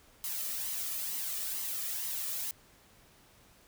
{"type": "noise with flanger", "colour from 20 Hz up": "blue", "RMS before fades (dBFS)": -36, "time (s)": [0.24, 2.51], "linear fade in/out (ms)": 0, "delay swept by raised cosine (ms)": [0.98, 1.7], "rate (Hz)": 2.2, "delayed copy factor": 0.5, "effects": ["pink hiss -61 dBFS RMS until 3.67 s"]}